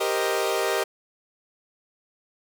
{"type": "chord", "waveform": "sawtooth", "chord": "C minor seventh", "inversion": "second", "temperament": "equal", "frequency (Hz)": [392, 466.2, 523.3, 622.3], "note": ["G4", "Bb4", "C5", "Eb5"], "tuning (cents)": [0, 0, 0, 0], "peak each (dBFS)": [-23, -24, -28, -24], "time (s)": [0, 0.84], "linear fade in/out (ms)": 10, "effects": []}